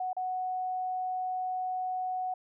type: tone with dropouts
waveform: sine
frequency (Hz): 740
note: F#5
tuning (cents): 0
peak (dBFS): -30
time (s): 0-2.34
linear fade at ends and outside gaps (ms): 5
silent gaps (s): 0.131-0.166
effects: none